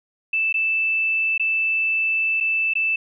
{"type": "tone with dropouts", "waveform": "sine", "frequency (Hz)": 2641, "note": "E7", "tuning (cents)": 3, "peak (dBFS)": -18, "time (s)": [0.33, 2.96], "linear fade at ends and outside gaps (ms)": 5, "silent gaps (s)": [[0.527, 0.541], [1.379, 1.396], [2.403, 2.407], [2.737, 2.753]], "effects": []}